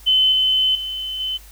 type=tone with level steps; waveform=sine; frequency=3046 Hz; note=F#7; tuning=50 cents sharp; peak=-12 / -14 / -24 / -21 dBFS; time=0.06-1.38 s; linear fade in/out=20 ms; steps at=0.32 / 0.75 / 1.2 s; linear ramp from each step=2 ms; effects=added 50 Hz sine -42 dBFS peak until 1.51 s + white hiss -47 dBFS RMS until 1.51 s